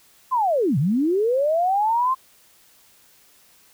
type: linear two-way sweep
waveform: sine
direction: down then up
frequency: 1066 to 123.47 to 1066 Hz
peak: -17 dBFS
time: 0.31-2.15 s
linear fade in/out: 20 ms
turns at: 0.78 s
effects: white hiss -55 dBFS RMS until 3.73 s